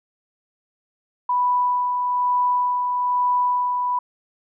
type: tone with tremolo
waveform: sine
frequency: 987.8 Hz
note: B5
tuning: in tune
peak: -16 dBFS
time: 1.29-3.99 s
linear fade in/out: 5 ms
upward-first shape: sine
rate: 1.1 Hz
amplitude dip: 35%
effects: none